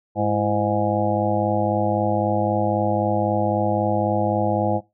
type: harmonic tone with a mistuned harmonic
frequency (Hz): 103.83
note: G#2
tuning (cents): 0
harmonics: 1 / 2 / 3 / 5 / 6 / 7 / 8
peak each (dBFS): -26 / -26 / -26 / -26 / -26 / -26 / -26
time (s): 0.15-4.81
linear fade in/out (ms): 50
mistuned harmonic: 3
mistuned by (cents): +99
effects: noise-tail reverb RT60 0.2 s tail -18 dB re dry